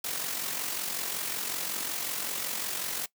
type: noise with amplitude modulation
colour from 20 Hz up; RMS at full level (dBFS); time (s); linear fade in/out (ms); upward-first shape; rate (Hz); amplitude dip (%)
white; -31; 0.04-3.06; 5; sine; 45.4; 50
effects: noise-tail reverb RT60 0.1 s tail -20 dB re dry + high-pass 150 Hz 12 dB/octave